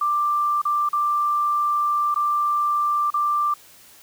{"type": "tone with dropouts", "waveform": "sine", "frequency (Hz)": 1181, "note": "D6", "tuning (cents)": 9, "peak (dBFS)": -18, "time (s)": [0.01, 3.54], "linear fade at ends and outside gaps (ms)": 5, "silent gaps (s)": [[0.617, 0.652], [0.89, 0.93], [2.144, 2.159], [3.104, 3.14]], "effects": ["white hiss -49 dBFS RMS until 4.02 s"]}